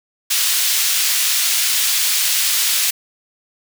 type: high-pass noise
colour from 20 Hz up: pink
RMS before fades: -17 dBFS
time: 0.3-2.91 s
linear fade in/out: 10 ms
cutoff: 3100 Hz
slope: 12 dB/octave
effects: none